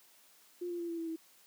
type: tone with pitch steps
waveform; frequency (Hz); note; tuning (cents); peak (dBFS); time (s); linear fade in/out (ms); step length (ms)
sine; 352.9 / 347 / 341.3 / 335.6 / 330 / 324.5; F4 / F4 / F4 / E4 / E4 / E4; +18 / -11 / -40 / +31 / +2 / -27; -35; 0.61-1.162; 10; 92
effects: white hiss -63 dBFS RMS until 1.46 s + high-pass 200 Hz 12 dB/octave